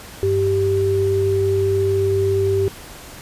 sine tone pair together, 97.6 / 390.4 Hz, G2 / G4, -7 / -7 cents, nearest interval 2 octaves, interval 2400 cents, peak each -21 / -16 dBFS, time 0.23-2.68 s, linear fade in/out 0 ms, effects pink hiss -38 dBFS RMS until 3.21 s + resampled to 32000 Hz

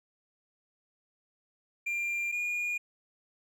triangle tone pair in turn, 2387 / 2432 Hz, D7 / D#7, +28 / -40 cents, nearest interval unison, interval 32 cents, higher second, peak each -28 dBFS, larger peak neither, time 1.86-2.32 / 2.32-2.78 s, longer neither, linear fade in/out 10 ms, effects none

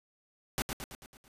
pink noise with echo, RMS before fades -31 dBFS, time 0.58-0.62 s, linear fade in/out 0 ms, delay 110 ms, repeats 6, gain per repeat -5 dB, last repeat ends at 1.28 s, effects resampled to 32000 Hz

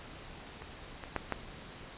clicks, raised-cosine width 0.5 ms, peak -29 / -27 / -16 / -16 dBFS, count 4, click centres 0.621 / 1.038 / 1.163 / 1.323 s, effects pink hiss -48 dBFS RMS until 1.97 s + resampled to 8000 Hz

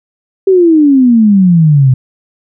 sine exponential sweep, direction down, 392 to 125.8 Hz, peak -3 dBFS, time 0.47-1.94 s, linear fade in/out 5 ms, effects none

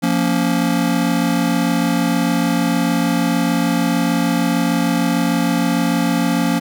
square chord, Bb minor, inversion second, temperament just, 174.81 / 233.1 / 279.7 Hz, F3 / Bb3 / Db4, +2 / 0 / +16 cents, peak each -20 dBFS, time 0.02-6.6 s, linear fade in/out 20 ms, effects none

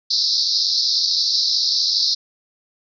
pink band-pass noise, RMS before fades -19 dBFS, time 0.1-2.15 s, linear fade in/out 10 ms, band 4000 to 5400 Hz, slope 96 dB/octave, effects none

